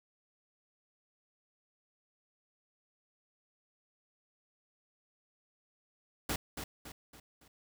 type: noise with echo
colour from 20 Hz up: pink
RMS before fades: -34 dBFS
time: 6.29-6.36 s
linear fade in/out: 5 ms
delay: 280 ms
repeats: 4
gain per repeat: -7 dB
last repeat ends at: 7.48 s
effects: none